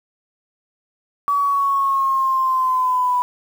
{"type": "linear sweep", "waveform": "sine", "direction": "down", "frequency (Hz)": [1142, 985], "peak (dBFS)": -15, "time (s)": [1.28, 3.22], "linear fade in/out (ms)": 0, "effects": ["7-bit"]}